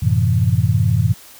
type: chord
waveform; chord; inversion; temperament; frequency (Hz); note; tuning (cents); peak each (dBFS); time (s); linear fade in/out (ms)
sine; F# half-diminished seventh; none; equal with one note detuned; 92.5 / 110 / 129.24 / 164.81; F#2 / A2 / C3 / E3; 0 / 0 / -21 / 0; -18 / -16 / -19 / -21; 0.02-1.14; 10
effects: white hiss -42 dBFS RMS until 1.39 s